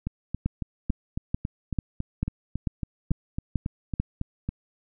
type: two click trains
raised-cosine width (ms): 5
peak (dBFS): -12 / -16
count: 9 / 17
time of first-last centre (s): 0.46-4 / 0.07-4.49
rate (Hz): 2.26 / 3.62
effects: none

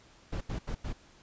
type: noise bursts at uneven times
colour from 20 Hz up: brown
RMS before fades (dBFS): -34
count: 4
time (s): 0.32-0.41 / 0.49-0.59 / 0.67-0.75 / 0.84-0.93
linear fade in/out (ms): 10
effects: pink hiss -59 dBFS RMS until 1.22 s + resampled to 16000 Hz

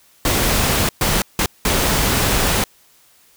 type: noise bursts at uneven times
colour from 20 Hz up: pink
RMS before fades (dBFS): -17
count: 4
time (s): 0.25-0.89 / 1.01-1.22 / 1.39-1.46 / 1.65-2.64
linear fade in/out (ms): 2
effects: white hiss -53 dBFS RMS until 3.36 s

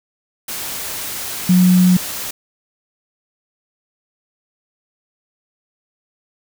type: tone in noise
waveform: sine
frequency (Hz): 181.6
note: F#3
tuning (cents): -32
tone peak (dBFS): -8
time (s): 1.49-1.97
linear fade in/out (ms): 5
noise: white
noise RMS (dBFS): -26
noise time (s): 0.48-2.31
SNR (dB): +15
effects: none

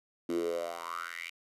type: tone with high-pass filter sweep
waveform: 10% pulse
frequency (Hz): 84.8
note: E2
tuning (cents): +50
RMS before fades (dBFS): -36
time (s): 0.29-1.3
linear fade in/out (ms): 5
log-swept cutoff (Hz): 290 to 2500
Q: 6.9
effects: resampled to 32000 Hz

